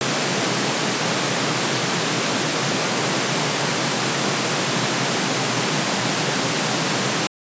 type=high-pass noise; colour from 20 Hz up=pink; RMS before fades=-21 dBFS; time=0.01-7.27 s; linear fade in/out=0 ms; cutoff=120 Hz; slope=96 dB/octave; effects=resampled to 16000 Hz